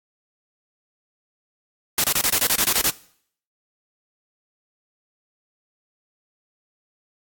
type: noise bursts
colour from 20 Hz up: white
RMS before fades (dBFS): -19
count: 11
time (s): 1.98-2.9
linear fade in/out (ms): 2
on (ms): 60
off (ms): 26
effects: noise-tail reverb RT60 0.6 s tail -20 dB re dry + AAC 64 kbps